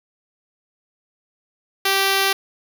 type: tone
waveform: 5% pulse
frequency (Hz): 389.9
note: G4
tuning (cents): -9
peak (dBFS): -5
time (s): 1.85-2.33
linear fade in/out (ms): 5
effects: none